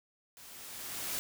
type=noise with level ramp; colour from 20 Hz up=white; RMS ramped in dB=-53 to -35 dBFS; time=0.37-1.19 s; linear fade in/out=0 ms; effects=none